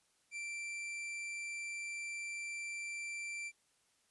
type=tone; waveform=45% pulse; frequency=2349 Hz; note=D7; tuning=in tune; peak=-40 dBFS; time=0.31-3.52 s; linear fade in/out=50 ms; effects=white hiss -74 dBFS RMS until 4.1 s + resampled to 24000 Hz